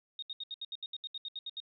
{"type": "tone bursts", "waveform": "sine", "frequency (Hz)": 3715, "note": "A#7", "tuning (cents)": -7, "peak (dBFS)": -37, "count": 14, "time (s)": [0.19, 1.602], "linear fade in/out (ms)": 2, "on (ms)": 34, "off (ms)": 72, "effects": []}